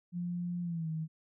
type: tone with pitch glide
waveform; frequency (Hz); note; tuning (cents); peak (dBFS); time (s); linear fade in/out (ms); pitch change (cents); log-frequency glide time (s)
sine; 175.4 to 159; F3 to D#3; +8 to +38; -33; 0.12-1.08; 50; -170; 0.62-0.89
effects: none